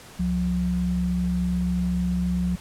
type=tone pair together; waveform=sine; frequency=67.34 / 178.8 Hz; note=C#2 / F3; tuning=-50 / +41 cents; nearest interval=octave + perfect fourth; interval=1691 cents; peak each=-28 / -22 dBFS; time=0.19-2.56 s; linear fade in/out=10 ms; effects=pink hiss -45 dBFS RMS until 2.6 s + low-pass 12000 Hz 12 dB/octave